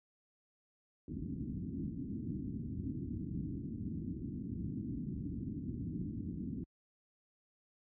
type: low-pass noise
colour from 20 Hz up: white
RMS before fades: -40 dBFS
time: 1.08-6.64 s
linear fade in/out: 2 ms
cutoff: 300 Hz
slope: 48 dB/octave
effects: high-pass 60 Hz 12 dB/octave